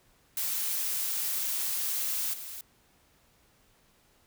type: noise with level steps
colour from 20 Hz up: blue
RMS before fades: -31 / -41 dBFS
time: 0.37-2.61 s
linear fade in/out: 2 ms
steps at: 2.33 s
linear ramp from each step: 10 ms
effects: pink hiss -65 dBFS RMS until 4.26 s